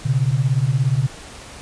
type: beating tone pair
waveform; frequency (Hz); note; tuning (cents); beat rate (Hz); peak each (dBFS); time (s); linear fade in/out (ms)
sine; 123.47 / 140.47; B2 / C#3; 0 / +23; 17; -18; 0.05-1.07; 10
effects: pink hiss -38 dBFS RMS until 1.61 s + resampled to 22050 Hz